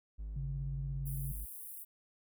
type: tone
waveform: triangle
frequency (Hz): 51.91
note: G#1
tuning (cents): 0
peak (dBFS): -37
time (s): 0.18-1.46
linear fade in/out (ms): 20
type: tone with pitch glide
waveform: sine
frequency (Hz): 138.59 to 137.71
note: C#3 to C#3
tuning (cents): 0 to -11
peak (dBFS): -37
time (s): 0.36-1.32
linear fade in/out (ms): 5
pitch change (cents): -11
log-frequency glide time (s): 0.85-1.07
type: high-pass noise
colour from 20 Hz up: pink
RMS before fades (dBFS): -47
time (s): 1.05-1.85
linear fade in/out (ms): 20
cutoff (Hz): 10000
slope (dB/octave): 48
effects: none